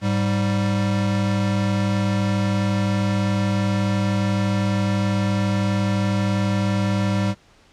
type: tone pair together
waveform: square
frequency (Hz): 104.23 / 196.2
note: G#2 / G3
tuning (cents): +7 / +2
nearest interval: major seventh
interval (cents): 1095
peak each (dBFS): -22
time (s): 0.01-7.35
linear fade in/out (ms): 50
effects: pink hiss -54 dBFS RMS until 7.72 s + low-pass 6000 Hz 12 dB/octave